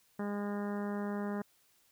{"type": "harmonic tone", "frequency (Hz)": 204.2, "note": "G#3", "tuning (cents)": -29, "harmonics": [1, 2, 3, 4, 5, 6, 7, 8, 9], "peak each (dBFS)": [-35, -41, -45, -47, -49, -51, -52, -53, -54], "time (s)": [0.19, 1.42], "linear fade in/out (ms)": 5, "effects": ["white hiss -69 dBFS RMS until 1.91 s"]}